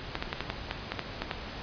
clicks, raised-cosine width 0.3 ms, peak -14 dBFS, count 10, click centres 0.154 / 0.225 / 0.329 / 0.406 / 0.501 / 0.711 / 0.92 / 0.993 / 1.22 / 1.312 s, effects pink hiss -40 dBFS RMS until 1.62 s + resampled to 11025 Hz

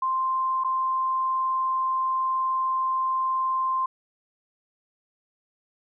sine tone with dropouts, 1046.5 Hz, C6, in tune, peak -22 dBFS, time 0.02-3.86 s, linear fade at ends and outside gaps 5 ms, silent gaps 0.638-0.645 s, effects none

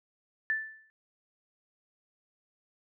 sine tone with exponential decay, 1760 Hz, A6, in tune, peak -24 dBFS, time 0.5-0.9 s, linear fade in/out 0 ms, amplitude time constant 85 ms, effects none

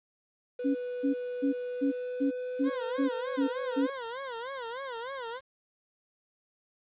triangle tone with pitch glide, 493.9 to 504.3 Hz, B4 to B4, 0 to +36 cents, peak -31 dBFS, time 0.59-3.9 s, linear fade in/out 5 ms, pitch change +36 cents, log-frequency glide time 1.64-2.82 s
sine tone bursts, 277.2 Hz, C#4, in tune, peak -24 dBFS, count 9, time 0.64-3.87 s, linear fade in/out 20 ms, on 110 ms, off 280 ms
20% pulse tone with vibrato, 501 Hz, B4, 25 cents sharp, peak -31 dBFS, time 2.63-5.41 s, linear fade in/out 50 ms, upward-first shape sine, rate 3.3 Hz, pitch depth 170 cents each way
effects resampled to 8000 Hz + 10-bit

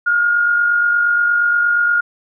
sine tone pair together, 1376 / 1424.5 Hz, F6 / F6, -26 / +34 cents, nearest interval minor second, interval 60 cents, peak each -24 / -12 dBFS, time 0.06-2.01 s, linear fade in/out 10 ms, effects none

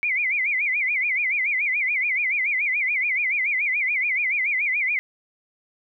sine tone with vibrato, 2217 Hz, C#7, in tune, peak -20 dBFS, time 0.03-4.99 s, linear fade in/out 0 ms, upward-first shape sine, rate 7 Hz, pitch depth 180 cents each way, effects none

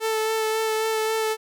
sawtooth tone with vibrato, 440 Hz, A4, in tune, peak -18 dBFS, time 0-1.37 s, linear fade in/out 50 ms, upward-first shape sine, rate 3.7 Hz, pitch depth 15 cents each way, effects none

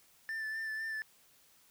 triangle tone with vibrato, 1769 Hz, A6, 9 cents sharp, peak -34 dBFS, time 0.29-1.02 s, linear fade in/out 0 ms, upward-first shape sine, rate 4 Hz, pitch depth 25 cents each way, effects white hiss -65 dBFS RMS until 1.7 s

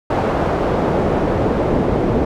brown noise with band-pass filter sweep, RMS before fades -17 dBFS, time 0.1-2.25 s, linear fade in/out 5 ms, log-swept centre 710 to 410 Hz, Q 1, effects none

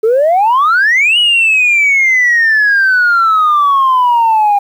sine exponential two-way sweep, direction up then down, 423.7 to 2949 to 801 Hz, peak -5 dBFS, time 0.03-4.59 s, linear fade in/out 10 ms, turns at 1.18 s, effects tanh soft clip ceiling -4 dBFS + 7-bit

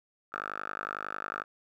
5% pulse tone with band-pass filter, 51 Hz, G#1, 31 cents flat, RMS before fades -38 dBFS, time 0.32-1.44 s, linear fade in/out 20 ms, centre 1300 Hz, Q 6.1, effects none

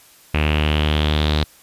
sawtooth tone with low-pass filter sweep, 75.9 Hz, D#2, 42 cents flat, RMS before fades -18 dBFS, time 0.34-1.44 s, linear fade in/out 5 ms, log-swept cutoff 2600 to 3900 Hz, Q 5.5, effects white hiss -49 dBFS RMS until 1.62 s + resampled to 32000 Hz

